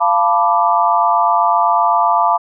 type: chord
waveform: sine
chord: B half-diminished seventh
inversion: second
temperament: equal with one note detuned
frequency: 694.4 / 880 / 987.8 / 1174.7 Hz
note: F5 / A5 / B5 / D6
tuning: -10 / 0 / 0 / 0 cents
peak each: -16 dBFS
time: 0-2.38 s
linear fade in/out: 20 ms
effects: none